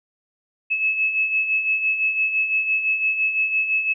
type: beating tone pair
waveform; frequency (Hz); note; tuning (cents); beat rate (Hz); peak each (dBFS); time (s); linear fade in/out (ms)
sine; 2589 / 2594.9; E7 / E7; -32 / -28; 5.9; -27 / -19; 0.7-3.94; 20
effects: none